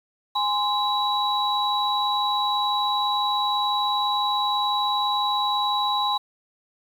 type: tone cluster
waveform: sine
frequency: 829 / 1039 / 3907 Hz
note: G#5 / C6 / B7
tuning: -3 / -12 / -19 cents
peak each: -25 / -25 / -25 dBFS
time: 0.35-6.18 s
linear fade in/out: 10 ms
effects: 8-bit